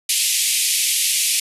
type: band-pass noise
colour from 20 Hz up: white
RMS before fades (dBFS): -19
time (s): 0.09-1.4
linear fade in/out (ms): 5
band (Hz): 2200 to 12000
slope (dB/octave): 48
effects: resampled to 32000 Hz